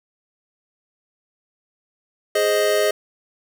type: chord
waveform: square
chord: Ab major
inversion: none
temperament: equal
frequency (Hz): 415.3 / 523.3 / 622.3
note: Ab4 / C5 / Eb5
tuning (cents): 0 / 0 / 0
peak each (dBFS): -21 / -25 / -20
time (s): 2.35-2.91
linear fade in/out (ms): 5
effects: none